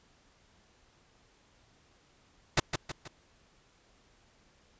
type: noise with echo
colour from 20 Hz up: pink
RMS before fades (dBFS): -24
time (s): 2.57-2.6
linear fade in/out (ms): 5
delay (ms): 160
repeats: 3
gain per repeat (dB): -7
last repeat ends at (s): 3.08
effects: pink hiss -65 dBFS RMS until 4.79 s + resampled to 16000 Hz